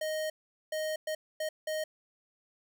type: tone bursts at uneven times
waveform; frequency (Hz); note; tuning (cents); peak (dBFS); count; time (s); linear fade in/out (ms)
square; 622.3; D#5; 0; -32; 5; 0.01-0.3 / 0.72-0.96 / 1.07-1.15 / 1.4-1.49 / 1.67-1.84; 5
effects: none